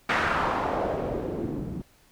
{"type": "noise with low-pass filter sweep", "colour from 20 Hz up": "white", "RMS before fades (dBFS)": -28, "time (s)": [0.09, 1.82], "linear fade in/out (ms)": 5, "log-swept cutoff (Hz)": [1800, 200], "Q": 1.7, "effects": ["pink hiss -60 dBFS RMS until 2.11 s"]}